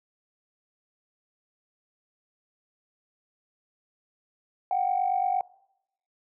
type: tone pair together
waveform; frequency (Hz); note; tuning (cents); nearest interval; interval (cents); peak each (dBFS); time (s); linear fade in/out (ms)
sine; 728.3 / 777; F#5 / G5; -28 / -16; minor second; 112; -25; 4.71-5.41; 2
effects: noise-tail reverb RT60 0.8 s tail -22 dB re dry + tanh soft clip ceiling -16 dBFS